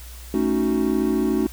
triangle chord, D# half-diminished seventh, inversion second, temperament equal, 220 / 277.2 / 311.1 / 370 Hz, A3 / C#4 / D#4 / F#4, 0 / 0 / 0 / 0 cents, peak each -22 dBFS, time 0.34-1.47 s, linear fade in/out 2 ms, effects added 60 Hz sine -37 dBFS peak until 1.52 s + white hiss -44 dBFS RMS until 1.52 s

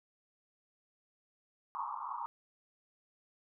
pink band-pass noise, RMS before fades -40 dBFS, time 1.75-2.26 s, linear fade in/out 0 ms, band 870 to 1200 Hz, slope 96 dB/octave, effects none

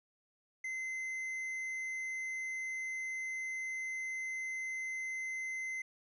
triangle tone with tanh clipping, 2061 Hz, C7, 27 cents flat, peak -38 dBFS, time 0.64-5.82 s, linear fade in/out 5 ms, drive 10 dB, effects none

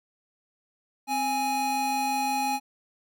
square tone pair together, 261.6 / 830.5 Hz, C4 / G#5, 0 / 0 cents, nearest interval octave + minor sixth, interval 2000 cents, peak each -34 / -26 dBFS, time 1.07-2.6 s, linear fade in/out 50 ms, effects none

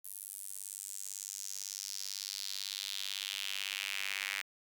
sawtooth tone with high-pass filter sweep, 98 Hz, G2, in tune, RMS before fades -41 dBFS, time 0.04-4.42 s, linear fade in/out 10 ms, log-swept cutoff 11000 to 2100 Hz, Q 2.7, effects none

